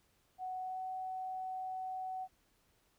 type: tone with pitch glide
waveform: sine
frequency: 743 to 749.5 Hz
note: F#5 to F#5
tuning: +7 to +22 cents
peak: -38 dBFS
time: 0.38-2.28 s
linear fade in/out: 50 ms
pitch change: +15 cents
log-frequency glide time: 0.6-0.8 s
effects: pink hiss -73 dBFS RMS until 2.98 s